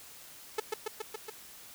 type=tone with echo; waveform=sawtooth; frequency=433.2 Hz; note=A4; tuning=27 cents flat; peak=-24 dBFS; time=0.58-0.6 s; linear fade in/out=5 ms; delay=140 ms; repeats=5; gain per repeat=-2 dB; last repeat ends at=1.3 s; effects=white hiss -51 dBFS RMS until 1.74 s